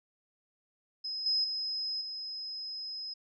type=tone with level steps; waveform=sine; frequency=5090 Hz; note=D#8; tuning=39 cents sharp; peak=-34 / -26 / -32 / -37 dBFS; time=1.04-3.14 s; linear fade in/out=10 ms; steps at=1.26 / 1.44 / 2.01 s; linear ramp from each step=2 ms; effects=none